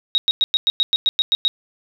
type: tone bursts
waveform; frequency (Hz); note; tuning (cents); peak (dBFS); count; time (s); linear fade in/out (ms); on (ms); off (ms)
sine; 3783; A#7; +25; -13; 11; 0.15-1.48; 0; 30; 100
effects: none